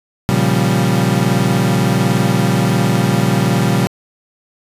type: chord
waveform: 35% pulse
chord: G half-diminished seventh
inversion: first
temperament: equal with one note detuned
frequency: 118.24 / 138.59 / 174.61 / 196 Hz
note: Bb2 / Db3 / F3 / G3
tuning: +25 / 0 / 0 / 0 cents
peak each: -16 dBFS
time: 0.29-3.87 s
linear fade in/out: 0 ms
effects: resampled to 32000 Hz